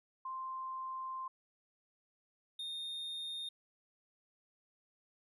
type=tone pair in turn; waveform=sine / triangle; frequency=1046.5 / 3669 Hz; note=C6 / A#7; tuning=0 / -28 cents; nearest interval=octave + minor seventh; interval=2172 cents; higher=second; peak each=-39 / -38 dBFS; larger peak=second; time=0.25-1.28 / 2.59-3.49 s; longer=first; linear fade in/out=5 ms; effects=resampled to 32000 Hz